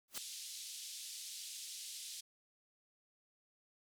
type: noise with exponential growth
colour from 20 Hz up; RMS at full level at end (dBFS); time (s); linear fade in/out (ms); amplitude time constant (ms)
white; -39; 0.08-0.18; 2; 20
type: band-pass noise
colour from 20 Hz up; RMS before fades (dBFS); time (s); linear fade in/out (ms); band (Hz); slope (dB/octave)
pink; -48; 0.14-2.21; 10; 3400 to 11000; 24
effects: none